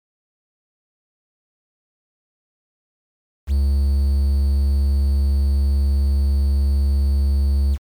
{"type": "tone with quantisation", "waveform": "triangle", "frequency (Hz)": 69.5, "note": "C#2", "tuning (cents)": 5, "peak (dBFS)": -12, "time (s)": [3.47, 7.78], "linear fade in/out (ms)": 50, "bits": 7, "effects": ["MP3 96 kbps"]}